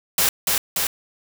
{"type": "noise with echo", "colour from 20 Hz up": "white", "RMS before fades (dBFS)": -18, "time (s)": [0.18, 0.29], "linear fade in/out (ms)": 2, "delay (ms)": 290, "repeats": 2, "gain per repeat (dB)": -2, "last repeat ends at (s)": 0.87, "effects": []}